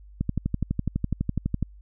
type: click train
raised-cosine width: 5 ms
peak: -12 dBFS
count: 18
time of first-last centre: 0.21-1.627 s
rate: 12 Hz
effects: added 50 Hz sine -45 dBFS peak until 1.81 s